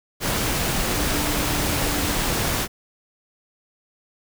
sine tone in noise, 293.7 Hz, D4, in tune, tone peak -30 dBFS, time 0.95-2.16 s, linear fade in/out 50 ms, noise pink, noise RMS -23 dBFS, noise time 0.2-2.68 s, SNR -10 dB, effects none

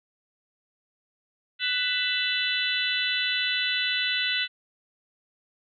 harmonic tone with a mistuned harmonic, 497 Hz, B4, 11 cents sharp, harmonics 3 / 4 / 5 / 6 / 7 / 8, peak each -31 / -31 / -31 / -31 / -31 / -31 dBFS, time 1.59-4.48 s, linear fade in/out 50 ms, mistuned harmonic 5, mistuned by +110 cents, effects none

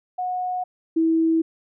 sine tone pair in turn, 730 / 325.2 Hz, F#5 / E4, -24 / -23 cents, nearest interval octave + major second, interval 1399 cents, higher first, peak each -23 / -16 dBFS, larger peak second, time 0.18-0.64 / 0.96-1.42 s, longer neither, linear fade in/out 10 ms, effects none

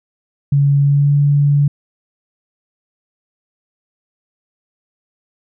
sine tone with pitch glide, 141.3 to 143.69 Hz, C#3 to D3, +34 to -37 cents, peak -9 dBFS, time 0.52-1.68 s, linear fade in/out 5 ms, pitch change +29 cents, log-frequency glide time 0.81-1.13 s, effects none

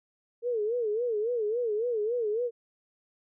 sine tone with vibrato, 452.4 Hz, A4, 48 cents sharp, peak -26 dBFS, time 0.42-2.51 s, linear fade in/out 50 ms, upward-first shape sine, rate 3.6 Hz, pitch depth 150 cents each way, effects none

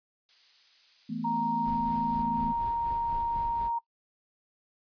violet noise, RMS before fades -46 dBFS, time 0.29-2.22 s, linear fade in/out 0 ms
sine chord, E suspended fourth, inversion none, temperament equal, 164.81 / 220 / 246.9 Hz, E3 / A3 / B3, 0 / 0 / 0 cents, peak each -39 / -34 / -35 dBFS, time 1.09-2.53 s, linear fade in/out 10 ms
sine tone, 933 Hz, A#5, 1 cent sharp, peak -27 dBFS, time 1.24-3.79 s, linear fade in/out 10 ms
brown noise with tremolo, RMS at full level -40 dBFS, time 1.63-3.71 s, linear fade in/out 50 ms, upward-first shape sine, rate 4.1 Hz, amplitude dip 50%
effects noise-tail reverb RT60 0.1 s tail -21 dB re dry + resampled to 11025 Hz

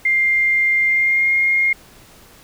sine tone with pitch glide, 2100 to 2133 Hz, C7 to C7, +6 to +33 cents, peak -13 dBFS, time 0.05-1.73 s, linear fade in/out 5 ms, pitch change +27 cents, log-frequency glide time 0.84-1.31 s, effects pink hiss -46 dBFS RMS until 2.43 s

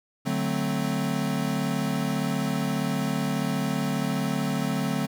square chord, D dominant seventh, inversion none, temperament equal, 146.83 / 185 / 220 / 261.6 Hz, D3 / F#3 / A3 / C4, 0 / 0 / 0 / 0 cents, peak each -31 dBFS, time 0.25-5.07 s, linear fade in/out 20 ms, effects none

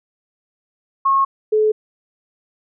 sine tone pair in turn, 1088 / 430 Hz, C#6 / A4, -33 / -40 cents, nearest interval octave + major third, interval 1607 cents, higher first, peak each -12 dBFS, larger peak neither, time 1.05-1.25 / 1.52-1.72 s, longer neither, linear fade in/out 10 ms, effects none

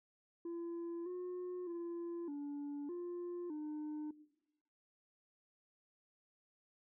sine tone with pitch steps, 339.6 / 360.7 / 341.7 / 287.9 / 350.8 / 302.6 Hz, F4 / F#4 / F4 / D4 / F4 / D#4, -48 / -44 / -38 / -34 / +8 / -48 cents, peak -38 dBFS, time 0.45-4.11 s, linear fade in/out 5 ms, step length 610 ms, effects noise-tail reverb RT60 1.0 s tail -19 dB re dry + tanh soft clip ceiling -40 dBFS

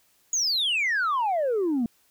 sine exponential sweep, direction down, 6860 to 222.1 Hz, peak -20 dBFS, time 0.33-1.86 s, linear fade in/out 2 ms, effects tanh soft clip ceiling -20 dBFS + white hiss -64 dBFS RMS until 2.1 s

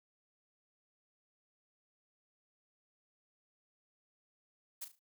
blue noise with echo, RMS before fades -42 dBFS, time 4.81-4.85 s, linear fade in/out 10 ms, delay 36 ms, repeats 4, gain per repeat -9 dB, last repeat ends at 4.994 s, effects none

